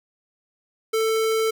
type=tone; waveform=square; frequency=443.6 Hz; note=A4; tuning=14 cents sharp; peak=-20 dBFS; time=0.93-1.51 s; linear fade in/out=10 ms; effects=none